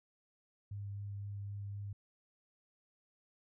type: tone with vibrato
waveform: sine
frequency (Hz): 100.9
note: G#2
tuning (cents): -49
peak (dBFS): -40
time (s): 0.71-1.93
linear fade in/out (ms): 5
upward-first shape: sine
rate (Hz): 3.9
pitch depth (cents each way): 10
effects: none